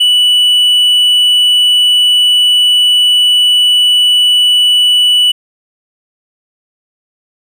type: tone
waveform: triangle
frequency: 2960 Hz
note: F#7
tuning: in tune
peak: -4 dBFS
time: 0-5.32 s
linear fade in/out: 10 ms
effects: none